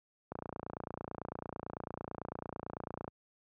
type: click train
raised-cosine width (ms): 1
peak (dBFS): -25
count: 81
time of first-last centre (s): 0.32-3.079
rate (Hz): 29
effects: high-pass 80 Hz 12 dB/octave